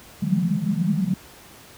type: band-pass noise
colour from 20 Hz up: pink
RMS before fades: -22 dBFS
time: 0.22-1.14 s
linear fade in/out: 5 ms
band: 150 to 210 Hz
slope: 96 dB/octave
effects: pink hiss -46 dBFS RMS until 1.77 s + high-pass 60 Hz 12 dB/octave